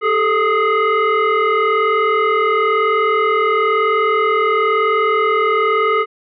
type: tone with frequency modulation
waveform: sine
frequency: 399 Hz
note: G4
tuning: 31 cents sharp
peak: -12 dBFS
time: 0.01-6.06 s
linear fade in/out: 50 ms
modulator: 839 Hz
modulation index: 1.8
effects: none